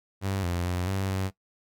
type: tone with pitch steps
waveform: sawtooth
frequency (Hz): 97.3 / 87.4 / 89.7 / 96.6 / 95.4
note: G2 / F2 / F2 / G2 / G2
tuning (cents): -12 / +2 / +47 / -25 / -47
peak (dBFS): -23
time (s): 0.21-1.31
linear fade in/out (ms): 50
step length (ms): 220
effects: noise-tail reverb RT60 0.1 s tail -17 dB re dry